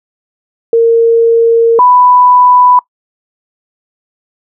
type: tone pair in turn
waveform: sine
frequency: 460.5 / 992.2 Hz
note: A#4 / B5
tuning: -21 / +8 cents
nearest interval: octave + minor second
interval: 1329 cents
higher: second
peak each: -3 dBFS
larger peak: neither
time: 0.73-1.79 / 1.79-2.79 s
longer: first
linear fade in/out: 2 ms
effects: noise-tail reverb RT60 0.1 s tail -21 dB re dry